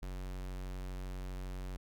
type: tone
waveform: square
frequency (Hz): 46.27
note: F#1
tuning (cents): +1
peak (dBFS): -40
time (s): 0.02-1.77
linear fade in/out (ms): 10
effects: none